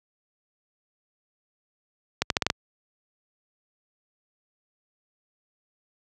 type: accelerating click train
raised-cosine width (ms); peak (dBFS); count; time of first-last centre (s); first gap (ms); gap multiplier
0.2; -4; 6; 2.22-2.501; 82; 0.81
effects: high-pass 60 Hz 12 dB/octave